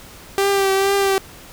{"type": "tone with vibrato", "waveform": "sawtooth", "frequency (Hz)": 392, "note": "G4", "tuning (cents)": 0, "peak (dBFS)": -11, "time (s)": [0.38, 1.18], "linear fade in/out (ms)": 0, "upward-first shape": "triangle", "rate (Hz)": 2.2, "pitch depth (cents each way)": 32, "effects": ["pink hiss -41 dBFS RMS until 1.52 s"]}